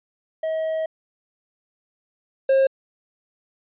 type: tone pair in turn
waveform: triangle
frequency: 638 / 536.5 Hz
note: D#5 / C5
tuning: +43 / +43 cents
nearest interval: minor third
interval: 300 cents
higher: first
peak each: -20 / -12 dBFS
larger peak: second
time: 0.43-0.86 / 2.49-2.67 s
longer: first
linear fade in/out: 5 ms
effects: resampled to 8000 Hz